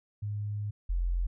sine tone pair in turn, 103.83 / 43.66 Hz, G#2 / F1, 0 / 0 cents, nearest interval octave + minor third, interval 1500 cents, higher first, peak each -31 / -26 dBFS, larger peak second, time 0.22-0.71 / 0.89-1.27 s, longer first, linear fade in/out 10 ms, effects none

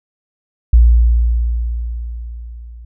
sine tone with level ramp, 58.27 Hz, A#1, in tune, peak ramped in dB -3 to -32 dBFS, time 0.73-2.85 s, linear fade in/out 5 ms, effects none

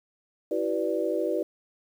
sine chord, E minor seventh, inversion none, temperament equal with one note detuned, 329.6 / 381.9 / 493.9 / 587.3 Hz, E4 / G4 / B4 / D5, 0 / -45 / 0 / 0 cents, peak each -30 dBFS, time 0.51-1.43 s, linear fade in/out 5 ms, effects 9-bit

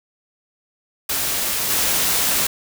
white noise with level steps, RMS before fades -22 / -19 dBFS, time 1.09-2.47 s, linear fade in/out 5 ms, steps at 1.7 s, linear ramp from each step 2 ms, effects none

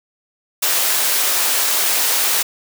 white high-pass noise, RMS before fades -17 dBFS, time 0.62-2.43 s, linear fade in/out 10 ms, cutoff 440 Hz, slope 12 dB/octave, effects none

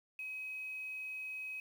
sine tone with quantisation, 2538 Hz, D#7, 34 cents sharp, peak -40 dBFS, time 0.19-1.6 s, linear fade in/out 2 ms, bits 10, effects none

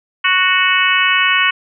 harmonic tone, 370 Hz, F#4, in tune, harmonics 3 / 4 / 5 / 6 / 7 / 8, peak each -18 / -18 / -18 / -18 / -18 / -18 dBFS, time 0.24-1.51 s, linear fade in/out 10 ms, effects none

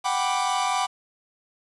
45% pulse chord, G major seventh, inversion third, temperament equal, 740 / 784 / 987.8 / 1174.7 Hz, F#5 / G5 / B5 / D6, 0 / 0 / 0 / 0 cents, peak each -28 dBFS, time 0.04-0.87 s, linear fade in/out 20 ms, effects resampled to 24000 Hz + 8-bit

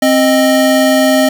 square tone pair together, 263.5 / 621.1 Hz, C4 / D#5, +12 / -3 cents, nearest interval octave + minor third, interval 1485 cents, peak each -11 dBFS, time 0.02-1.29 s, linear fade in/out 5 ms, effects 7-bit

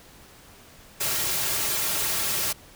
white noise with comb filter, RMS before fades -26 dBFS, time 1-2.53 s, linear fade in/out 10 ms, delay 4 ms, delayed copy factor -0.6, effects pink hiss -50 dBFS RMS until 2.75 s

